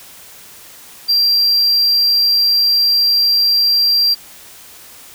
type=tone; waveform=triangle; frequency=4733 Hz; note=D8; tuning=13 cents sharp; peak=-9 dBFS; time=1.08-4.15 s; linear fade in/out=20 ms; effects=white hiss -39 dBFS RMS until 5.14 s